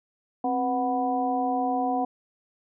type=harmonic tone with a mistuned harmonic; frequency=246.9 Hz; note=B3; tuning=in tune; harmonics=1 / 2 / 3 / 4; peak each=-28 / -33 / -25 / -35 dBFS; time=0.44-2.05 s; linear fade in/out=5 ms; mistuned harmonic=1; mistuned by=+110 cents; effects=none